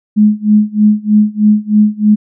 sine tone with tremolo, 211.1 Hz, G#3, 29 cents sharp, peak -3 dBFS, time 0.16-2.16 s, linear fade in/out 20 ms, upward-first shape sine, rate 3.2 Hz, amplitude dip 95%, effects none

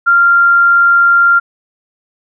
sine tone, 1389 Hz, F6, 10 cents flat, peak -5 dBFS, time 0.06-1.4 s, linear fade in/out 20 ms, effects none

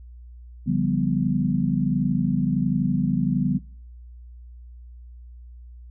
sine chord, G dominant seventh, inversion second, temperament equal with one note detuned, 143.15 / 174.61 / 196 / 246.9 Hz, D3 / F3 / G3 / B3, -44 / 0 / 0 / 0 cents, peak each -25 dBFS, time 0.66-3.59 s, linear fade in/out 20 ms, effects noise-tail reverb RT60 0.5 s tail -24 dB re dry + added 60 Hz sine -40 dBFS peak until 5.9 s

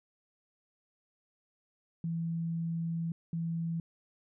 sine tone bursts at uneven times, 166.1 Hz, E3, 13 cents sharp, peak -31 dBFS, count 2, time 2.04-3.12 / 3.33-3.8 s, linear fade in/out 2 ms, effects none

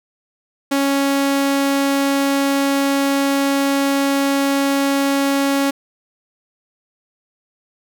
sawtooth tone, 277.2 Hz, C#4, in tune, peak -11 dBFS, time 0.71-5.71 s, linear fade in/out 10 ms, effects none

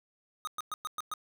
square tone bursts, 1244.5 Hz, D#6, in tune, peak -34 dBFS, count 6, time 0.45-1.138 s, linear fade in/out 0 ms, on 23 ms, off 110 ms, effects none

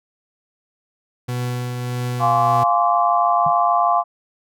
40% pulse tone with tremolo, 123.47 Hz, B2, in tune, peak -20 dBFS, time 1.28-2.64 s, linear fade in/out 10 ms, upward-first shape triangle, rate 1.6 Hz, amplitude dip 35%
sine chord, D half-diminished seventh, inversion first, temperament equal with one note detuned, 698.5 / 830.6 / 1046.5 / 1153.1 Hz, F5 / Ab5 / C6 / D6, 0 / 0 / 0 / -32 cents, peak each -17 / -22 / -20 / -20 dBFS, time 2.19-4.04 s, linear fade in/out 50 ms
sine tone with exponential decay, 155.56 Hz, D#3, in tune, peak -22 dBFS, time 3.46-3.54 s, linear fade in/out 5 ms, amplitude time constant 16 ms
effects none

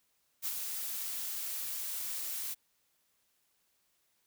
blue noise with ADSR envelope, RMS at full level -34 dBFS, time 0.42-2.55 s, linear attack 38 ms, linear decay 60 ms, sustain -4 dB, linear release 26 ms, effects white hiss -75 dBFS RMS until 4.26 s

